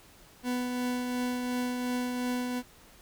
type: tone with tremolo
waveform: 40% pulse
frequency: 248 Hz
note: B3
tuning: 7 cents sharp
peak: -27 dBFS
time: 0.43-2.63 s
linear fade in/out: 50 ms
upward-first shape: triangle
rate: 2.8 Hz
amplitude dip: 35%
effects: pink hiss -56 dBFS RMS until 3.01 s